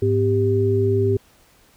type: tone cluster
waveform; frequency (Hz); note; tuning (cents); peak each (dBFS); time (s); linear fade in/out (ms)
sine; 104 / 255.5 / 392.4; G#2 / C4 / G4; +3 / -41 / +2; -19 / -27 / -18; 0.02-1.17; 5
effects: pink hiss -55 dBFS RMS until 1.76 s